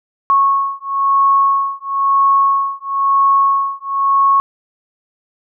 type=beating tone pair; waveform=sine; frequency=1100 / 1101 Hz; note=C#6 / C#6; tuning=-14 / -12 cents; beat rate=1 Hz; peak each=-14 dBFS; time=0.3-4.4 s; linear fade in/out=0 ms; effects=none